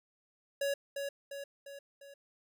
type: tone with echo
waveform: square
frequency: 560 Hz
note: C#5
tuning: 18 cents sharp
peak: -31 dBFS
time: 0.61-0.74 s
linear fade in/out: 5 ms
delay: 350 ms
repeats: 4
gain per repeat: -5 dB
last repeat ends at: 2.14 s
effects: none